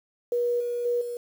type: tone with level steps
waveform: sine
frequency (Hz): 481.1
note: B4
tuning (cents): -45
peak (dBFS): -22 / -26 / -22 / -30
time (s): 0.32-1.17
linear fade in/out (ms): 2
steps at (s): 0.6 / 0.85 / 1.01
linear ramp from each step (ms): 5
effects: 8-bit